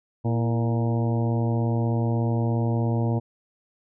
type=harmonic tone with a mistuned harmonic; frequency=116.7 Hz; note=A#2; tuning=2 cents sharp; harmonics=1 / 2 / 3 / 4 / 5 / 6 / 7 / 8; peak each=-22 / -28 / -32 / -34 / -36 / -38 / -39 / -40 dBFS; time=0.24-3.2 s; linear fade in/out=20 ms; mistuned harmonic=3; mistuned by=-56 cents; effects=none